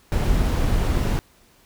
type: noise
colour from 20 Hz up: brown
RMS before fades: -20 dBFS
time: 0.12-1.19 s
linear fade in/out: 0 ms
effects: pink hiss -56 dBFS RMS until 1.65 s